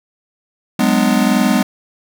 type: chord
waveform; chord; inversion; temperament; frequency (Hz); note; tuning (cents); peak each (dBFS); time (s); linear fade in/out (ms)
square; G# half-diminished seventh; third; just; 186.89 / 207.7 / 249.2 / 299; F#3 / G#3 / B3 / D4; +18 / 0 / +16 / +31; -21 / -16 / -16 / -21; 0.79-1.63; 5
effects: none